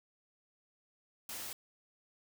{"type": "noise", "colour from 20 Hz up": "white", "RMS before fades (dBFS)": -43, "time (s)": [1.29, 1.53], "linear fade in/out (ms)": 2, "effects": []}